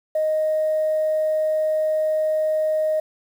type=tone; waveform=sine; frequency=622.3 Hz; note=D#5; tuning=in tune; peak=-17 dBFS; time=0.15-3 s; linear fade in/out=5 ms; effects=tanh soft clip ceiling -14 dBFS + 8-bit